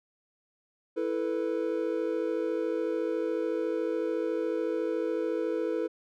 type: chord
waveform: triangle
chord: E suspended fourth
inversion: none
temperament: equal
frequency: 329.6 / 440 / 493.9 Hz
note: E4 / A4 / B4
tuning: 0 / 0 / 0 cents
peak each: -30 dBFS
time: 0.96-5.88 s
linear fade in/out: 20 ms
effects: none